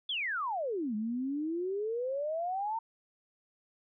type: exponential two-way sweep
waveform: sine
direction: down then up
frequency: 3520 to 207.7 to 922 Hz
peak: -31 dBFS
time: 0.09-2.79 s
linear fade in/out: 5 ms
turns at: 0.95 s
effects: none